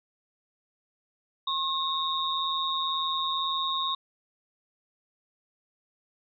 sine tone cluster, 1076 / 3615 / 3777 Hz, C6 / A7 / A#7, +48 / +46 / +22 cents, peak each -29 / -33 / -31 dBFS, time 1.47-3.95 s, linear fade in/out 5 ms, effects none

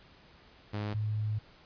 sawtooth / sine tone pair in turn, 104.5 / 106.88 Hz, G#2 / A2, +11 / -50 cents, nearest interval unison, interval 39 cents, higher second, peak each -29 / -29 dBFS, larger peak neither, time 0.73-0.94 / 0.94-1.39 s, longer second, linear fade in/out 10 ms, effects pink hiss -58 dBFS RMS until 1.65 s + resampled to 11025 Hz

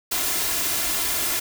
white noise with comb filter, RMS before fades -24 dBFS, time 0.11-1.4 s, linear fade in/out 10 ms, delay 2.9 ms, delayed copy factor +0.5, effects none

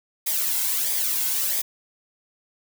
blue noise with flanger, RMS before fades -24 dBFS, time 0.26-1.62 s, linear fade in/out 10 ms, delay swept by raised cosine 0.7 to 1.7 ms, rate 1.5 Hz, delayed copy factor -0.6, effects none

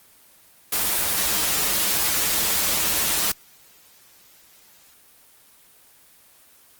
white noise with comb filter, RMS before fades -22 dBFS, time 0.72-3.32 s, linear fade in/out 5 ms, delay 7.8 ms, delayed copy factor -0.65, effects white hiss -53 dBFS RMS until 6.79 s + Opus 24 kbps

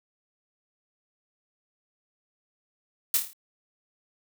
blue noise with echo, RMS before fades -22 dBFS, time 3.14-3.17 s, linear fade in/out 2 ms, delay 27 ms, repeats 6, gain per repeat -5 dB, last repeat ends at 3.332 s, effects none

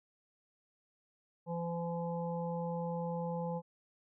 harmonic tone, 170 Hz, F3, 46 cents flat, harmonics 1 / 3 / 5 / 6, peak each -37 / -39 / -42 / -52 dBFS, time 1.46-3.62 s, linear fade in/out 50 ms, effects none

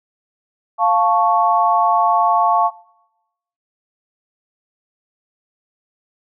sine chord, F augmented, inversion none, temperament equal, 698.5 / 880 / 1108.7 Hz, F5 / A5 / C#6, 0 / 0 / 0 cents, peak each -16 dBFS, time 0.78-2.71 s, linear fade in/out 50 ms, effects noise-tail reverb RT60 0.9 s tail -22 dB re dry

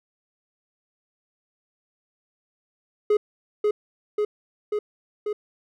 triangle tone with echo, 419.4 Hz, G#4, 17 cents sharp, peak -14 dBFS, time 3.1-3.17 s, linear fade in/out 5 ms, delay 540 ms, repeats 4, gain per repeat -2 dB, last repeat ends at 5.33 s, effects none

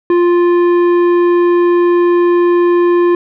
sine tone with tanh clipping, 349.2 Hz, F4, in tune, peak -9 dBFS, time 0.1-3.15 s, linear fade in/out 2 ms, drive 11 dB, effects none

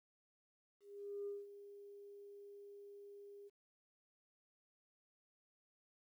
sine tone with ADSR envelope, 404.7 Hz, G#4, 45 cents flat, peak -40 dBFS, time 0.8-3.5 s, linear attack 470 ms, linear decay 190 ms, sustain -13 dB, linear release 29 ms, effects tanh soft clip ceiling -36 dBFS + 13-bit

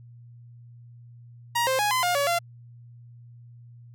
sawtooth tone with pitch steps, 946 / 525 / 831 / 1022 / 710 / 566 / 688 Hz, A#5 / C5 / G#5 / C6 / F5 / C#5 / F5, +25 / +6 / +1 / -41 / +28 / +36 / -26 cents, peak -18 dBFS, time 1.55-2.39 s, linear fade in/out 10 ms, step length 120 ms, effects added 119 Hz sine -45 dBFS peak until 3.94 s

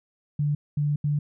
sine tone bursts at uneven times, 146.83 Hz, D3, in tune, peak -21 dBFS, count 3, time 0.39-0.55 / 0.77-0.96 / 1.04-1.19 s, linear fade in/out 5 ms, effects none

